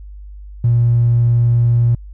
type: tone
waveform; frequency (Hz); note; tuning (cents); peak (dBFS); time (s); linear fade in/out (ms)
triangle; 118.4; A#2; +27; -6; 0.64-1.95; 5
effects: tanh soft clip ceiling -7 dBFS + added 50 Hz sine -31 dBFS peak until 2.13 s